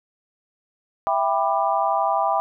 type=chord; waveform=sine; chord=E minor seventh; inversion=none; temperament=just; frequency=659.3 / 791.1 / 988.9 / 1186.7 Hz; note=E5 / G5 / B5 / D6; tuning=0 / +16 / +2 / +18 cents; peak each=-24 / -22 / -24 / -26 dBFS; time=1.07-2.4 s; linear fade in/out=0 ms; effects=none